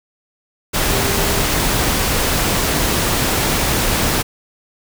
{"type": "tone in noise", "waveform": "sine", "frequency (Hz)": 398, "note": "G4", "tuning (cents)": 26, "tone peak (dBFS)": -24, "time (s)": [0.91, 1.43], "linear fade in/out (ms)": 20, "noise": "pink", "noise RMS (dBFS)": -17, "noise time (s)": [0.73, 4.23], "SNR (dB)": -10, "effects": []}